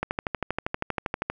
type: click train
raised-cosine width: 0.5 ms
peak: -11 dBFS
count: 17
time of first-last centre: 0.03-1.3 s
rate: 12.6 Hz
effects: none